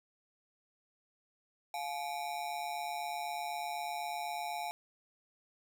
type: ring-modulated tone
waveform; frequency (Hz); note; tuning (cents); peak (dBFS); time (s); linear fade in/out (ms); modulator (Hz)
square; 778; G5; -13; -34; 1.74-4.71; 0; 74
effects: none